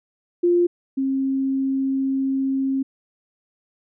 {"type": "tone pair in turn", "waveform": "sine", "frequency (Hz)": [349.5, 268.5], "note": ["F4", "C4"], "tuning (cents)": [1, 45], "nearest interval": "perfect fourth", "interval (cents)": 456, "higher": "first", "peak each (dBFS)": [-14, -19], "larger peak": "first", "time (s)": [[0.43, 0.67], [0.97, 2.83]], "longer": "second", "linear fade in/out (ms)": 10, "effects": []}